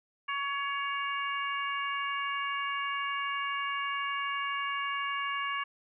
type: harmonic tone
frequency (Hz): 561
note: C#5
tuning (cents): +21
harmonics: 2 / 3 / 4 / 5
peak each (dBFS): -33 / -37 / -38 / -39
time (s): 0.28-5.64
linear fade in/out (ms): 10
effects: none